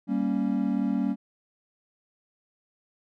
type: chord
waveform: triangle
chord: G diminished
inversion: none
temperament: equal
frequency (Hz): 196 / 233.1 / 277.2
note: G3 / Bb3 / Db4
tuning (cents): 0 / 0 / 0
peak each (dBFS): -26 / -26 / -26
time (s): 0.07-1.16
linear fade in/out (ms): 50
effects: none